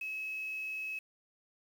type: tone with quantisation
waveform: sine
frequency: 2574 Hz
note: E7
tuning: 42 cents flat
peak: -36 dBFS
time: 0.01-0.99 s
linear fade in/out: 5 ms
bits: 9
effects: none